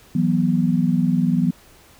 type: chord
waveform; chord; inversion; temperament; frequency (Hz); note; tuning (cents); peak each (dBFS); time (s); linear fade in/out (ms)
sine; E suspended second; none; equal with one note detuned; 164.81 / 185 / 244.1; E3 / F#3 / B3; 0 / 0 / -20; -20; 0.15-1.51; 5
effects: pink hiss -50 dBFS RMS until 1.99 s